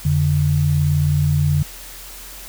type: tone pair together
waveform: sine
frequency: 87.31 / 146.03 Hz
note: F2 / D3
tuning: 0 / -9 cents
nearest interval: major sixth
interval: 891 cents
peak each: -19 / -15 dBFS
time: 0.05-1.63 s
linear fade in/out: 5 ms
effects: added 42 Hz sine -40 dBFS peak until 2.48 s + white hiss -37 dBFS RMS until 2.48 s